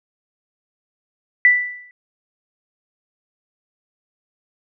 sine tone with exponential decay, 1975.5 Hz, B6, in tune, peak -6 dBFS, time 1.45-1.91 s, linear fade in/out 1 ms, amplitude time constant 100 ms, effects none

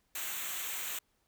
white noise with comb filter, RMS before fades -38 dBFS, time 0.15-0.99 s, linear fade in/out 5 ms, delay 0.2 ms, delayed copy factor -0.7, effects pink hiss -75 dBFS RMS until 1.27 s

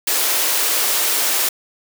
white high-pass noise, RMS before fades -18 dBFS, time 0.07-1.49 s, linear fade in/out 5 ms, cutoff 320 Hz, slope 24 dB/octave, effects none

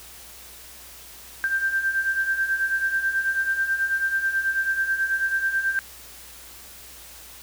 sine beating tone pair, 1568 / 1577.2 Hz, G6 / G6, 0 / +10 cents, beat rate 9.2 Hz, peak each -28 / -22 dBFS, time 1.44-5.79 s, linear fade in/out 0 ms, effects added 60 Hz sine -53 dBFS peak until 7.42 s + white hiss -44 dBFS RMS until 7.42 s

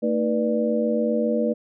sine tone cluster, 226.1 / 313.5 / 487.2 / 592 Hz, A3 / D#4 / B4 / D5, +47 / +13 / -24 / +14 cents, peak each -23 / -29 / -24 / -26 dBFS, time 0.02-1.54 s, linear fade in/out 20 ms, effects none

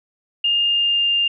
sine tone with pitch glide, 2822 to 2803 Hz, F7 to F7, +17 to +6 cents, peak -15 dBFS, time 0.44-1.28 s, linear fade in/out 5 ms, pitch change -11 cents, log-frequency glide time 0.6-1.09 s, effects none

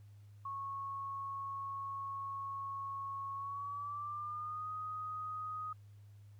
sine tone with pitch glide, 1100 to 1249.1 Hz, C#6 to D#6, -14 to +6 cents, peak -39 dBFS, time 0.45-5.73 s, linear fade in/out 5 ms, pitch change +220 cents, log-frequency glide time 3.35-4.7 s, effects added 102 Hz sine -54 dBFS peak until 6.39 s + pink hiss -75 dBFS RMS until 6.39 s

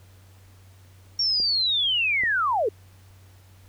sine linear sweep, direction down, 5570 to 383.3 Hz, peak -20 dBFS, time 1.19-2.69 s, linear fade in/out 5 ms
clicks, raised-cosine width 2 ms, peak -26 / -25 dBFS, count 2, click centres 1.401 / 2.236 s
effects added 94 Hz sine -49 dBFS peak until 3.68 s + pink hiss -58 dBFS RMS until 3.68 s

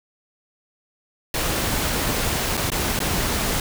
pink noise with dropouts, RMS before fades -23 dBFS, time 1.34-3.6 s, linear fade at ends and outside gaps 2 ms, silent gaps 2.57-2.575 / 2.702-2.718 / 2.991-3.002 s, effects none

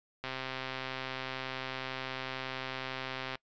click train, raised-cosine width 0.3 ms, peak -21 dBFS, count 409, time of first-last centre 0.24-3.355 s, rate 131 Hz, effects noise-tail reverb RT60 0.1 s tail -24 dB re dry + resampled to 16000 Hz

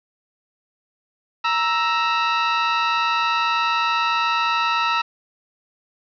sawtooth tone pair together, 935.4 / 1318.5 Hz, A#5 / E6, +6 / 0 cents, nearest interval tritone, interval 594 cents, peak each -18 / -16 dBFS, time 1.44-5.02 s, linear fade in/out 10 ms, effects resampled to 11025 Hz + 7-bit

